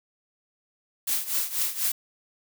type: noise with tremolo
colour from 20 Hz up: blue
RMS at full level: -24 dBFS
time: 1.07-1.92 s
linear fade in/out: 5 ms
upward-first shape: triangle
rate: 4.1 Hz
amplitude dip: 85%
effects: none